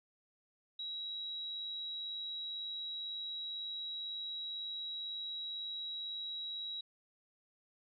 sine tone, 3866 Hz, B7, 38 cents flat, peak -39 dBFS, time 0.79-6.81 s, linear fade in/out 5 ms, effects none

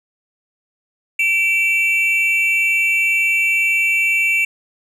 triangle tone pair together, 2322 / 2700 Hz, D7 / E7, -20 / +41 cents, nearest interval minor third, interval 261 cents, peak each -15 dBFS, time 1.19-4.45 s, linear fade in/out 5 ms, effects none

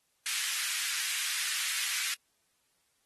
pink high-pass noise, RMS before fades -33 dBFS, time 0.26-2.14 s, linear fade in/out 2 ms, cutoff 1700 Hz, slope 24 dB/octave, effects white hiss -74 dBFS RMS until 3.05 s + AAC 32 kbps

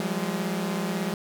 sawtooth tone cluster, 173.5 / 191 / 207.8 Hz, F3 / G3 / G#3, -11 / -45 / +1 cents, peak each -27 dBFS, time 0-1.14 s, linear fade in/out 2 ms, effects none

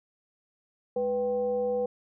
sine tone with frequency modulation, 493.9 Hz, B4, in tune, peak -25 dBFS, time 0.96-1.86 s, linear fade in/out 5 ms, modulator 285 Hz, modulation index 0.46, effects none

